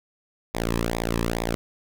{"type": "tone with flanger", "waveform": "sawtooth", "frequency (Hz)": 57.4, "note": "A#1", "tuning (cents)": -26, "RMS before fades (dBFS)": -26, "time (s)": [0.54, 1.55], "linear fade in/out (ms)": 0, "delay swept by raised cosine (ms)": [0.67, 1.42], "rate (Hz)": 2.3, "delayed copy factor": -0.9, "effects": []}